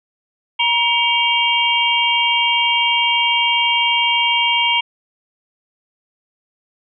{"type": "tone cluster", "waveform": "sine", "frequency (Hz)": [950, 2270, 2807, 3188], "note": ["A#5", "C#7", "F7", "G7"], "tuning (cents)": [33, 41, 8, 28], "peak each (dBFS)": -19, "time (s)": [0.59, 4.81], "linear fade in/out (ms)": 10, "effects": []}